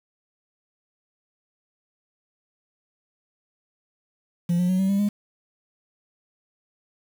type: tone with pitch steps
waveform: sine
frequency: 173.1 / 179.1 / 185.31 / 191.73 / 198.38 / 205.3 Hz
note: F3 / F3 / F#3 / G3 / G3 / G#3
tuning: -15 / +44 / +3 / -38 / +21 / -20 cents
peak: -16 dBFS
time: 4.49-5.09 s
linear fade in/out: 10 ms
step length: 100 ms
effects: tanh soft clip ceiling -18 dBFS + 7-bit